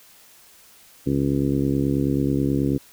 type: harmonic tone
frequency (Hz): 69.3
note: C#2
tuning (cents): 0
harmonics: 1 / 2 / 3 / 4 / 5 / 6 / 7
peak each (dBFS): -32 / -24 / -29 / -22 / -27 / -32 / -34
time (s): 1.06-2.78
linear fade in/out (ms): 10
effects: white hiss -51 dBFS RMS until 2.92 s